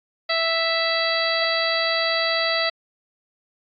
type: harmonic tone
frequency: 659.3 Hz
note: E5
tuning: in tune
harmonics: 1 / 2 / 3 / 4 / 5 / 6 / 7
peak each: -25 / -28 / -25 / -31 / -32 / -27 / -27 dBFS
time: 0.29-2.7 s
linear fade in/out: 10 ms
effects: AAC 48 kbps